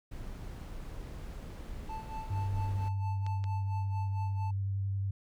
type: noise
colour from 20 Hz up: brown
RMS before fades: -42 dBFS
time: 0.11-2.89 s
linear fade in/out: 10 ms
type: tone with tremolo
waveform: triangle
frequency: 880 Hz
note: A5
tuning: in tune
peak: -36 dBFS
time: 1.89-4.51 s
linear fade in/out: 5 ms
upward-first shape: sine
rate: 4.4 Hz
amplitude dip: 80%
type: tone with vibrato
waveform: sine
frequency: 98 Hz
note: G2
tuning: in tune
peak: -30 dBFS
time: 2.3-5.11 s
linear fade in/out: 5 ms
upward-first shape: square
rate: 11 Hz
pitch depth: 12 cents each way
type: clicks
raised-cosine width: 0.2 ms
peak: -29 dBFS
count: 2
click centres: 3.265 / 3.441 s
effects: none